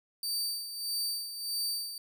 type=tone with tremolo; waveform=sawtooth; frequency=4625 Hz; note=D8; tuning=27 cents flat; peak=-27 dBFS; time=0.23-1.98 s; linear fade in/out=2 ms; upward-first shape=sine; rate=1.6 Hz; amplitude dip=65%; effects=none